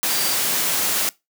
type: tone in noise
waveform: sine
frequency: 4699 Hz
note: D8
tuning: in tune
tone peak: -29 dBFS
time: 0.1-0.34 s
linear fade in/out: 0 ms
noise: white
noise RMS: -21 dBFS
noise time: 0.03-1.09 s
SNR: -11 dB
effects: noise-tail reverb RT60 0.2 s tail -21 dB re dry + high-pass 150 Hz 12 dB/octave